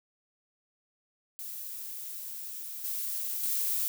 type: noise with level steps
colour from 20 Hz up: violet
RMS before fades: -40 / -34 / -30 dBFS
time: 1.39-3.88 s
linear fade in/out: 0 ms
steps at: 2.84 / 3.43 s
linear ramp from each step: 5 ms
effects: none